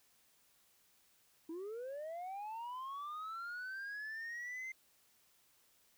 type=linear sweep; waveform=sine; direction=up; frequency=313.1 to 2093 Hz; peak=-39 dBFS; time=1.49-4.72 s; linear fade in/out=5 ms; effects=tanh soft clip ceiling -41 dBFS + white hiss -71 dBFS RMS until 5.97 s